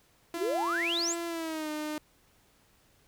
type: tone with pitch glide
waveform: sawtooth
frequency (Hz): 339.4 to 304.1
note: F4 to D#4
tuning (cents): -49 to -40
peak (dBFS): -29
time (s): 0.34-1.98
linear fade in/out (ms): 2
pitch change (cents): -191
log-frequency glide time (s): 1.27-1.7
type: exponential sweep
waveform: sine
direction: up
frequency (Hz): 293.7 to 8372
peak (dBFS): -28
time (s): 0.36-1.16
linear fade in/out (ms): 50
effects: pink hiss -65 dBFS RMS until 3.07 s